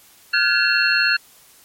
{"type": "tone cluster", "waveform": "sine", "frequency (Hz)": [1410, 1529, 1697, 2711, 4304], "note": ["F6", "G6", "G#6", "E7", "C8"], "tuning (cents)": [16, -44, 37, 48, 48], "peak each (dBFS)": -21, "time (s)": [0.33, 1.17], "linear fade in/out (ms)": 10, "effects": ["white hiss -50 dBFS RMS until 1.64 s", "MP3 64 kbps"]}